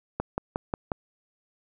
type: click train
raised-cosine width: 1 ms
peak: -13 dBFS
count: 5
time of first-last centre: 0.2-0.918 s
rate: 5.57 Hz
effects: none